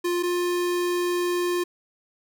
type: tone pair in turn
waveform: square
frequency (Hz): 350.7 / 353.1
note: F4 / F4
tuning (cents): +7 / +19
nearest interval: unison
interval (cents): 12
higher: second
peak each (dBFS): -23 / -23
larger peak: neither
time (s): 0.04-0.23 / 0.23-1.64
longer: second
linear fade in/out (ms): 10
effects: none